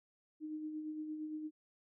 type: tone with tremolo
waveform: sine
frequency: 308.2 Hz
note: D#4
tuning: 16 cents flat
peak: -38 dBFS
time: 0.4-1.51 s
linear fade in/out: 50 ms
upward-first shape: sine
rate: 8.7 Hz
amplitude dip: 40%
effects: none